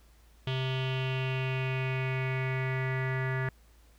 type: tone with low-pass filter sweep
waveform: square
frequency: 130.81 Hz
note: C3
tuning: in tune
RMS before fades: -31 dBFS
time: 0.47-3.49 s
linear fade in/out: 2 ms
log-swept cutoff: 3200 to 1800 Hz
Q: 5.3
effects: added 56 Hz sine -57 dBFS peak until 3.98 s + pink hiss -65 dBFS RMS until 3.98 s